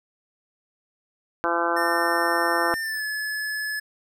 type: harmonic tone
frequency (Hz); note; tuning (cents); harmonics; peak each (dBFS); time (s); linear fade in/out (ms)
170; F3; -46; 2 / 3 / 4 / 5 / 6 / 7 / 8 / 9; -29 / -29 / -29 / -29 / -29 / -29 / -29 / -29; 1.44-2.74; 0
type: tone with pitch glide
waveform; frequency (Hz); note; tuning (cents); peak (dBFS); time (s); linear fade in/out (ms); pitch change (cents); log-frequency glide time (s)
square; 1800 to 1715.7; A6 to A6; +39 to -44; -27; 1.76-3.8; 10; -83; 2.81-3.04
effects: none